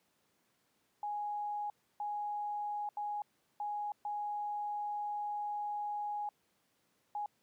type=tone bursts at uneven times; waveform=sine; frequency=830 Hz; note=G#5; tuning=1 cent flat; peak=-35 dBFS; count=6; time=1.03-1.7 / 2-2.89 / 2.97-3.22 / 3.6-3.92 / 4.05-6.29 / 7.15-7.26 s; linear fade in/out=2 ms; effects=pink hiss -75 dBFS RMS until 7.42 s + high-pass 150 Hz 12 dB/octave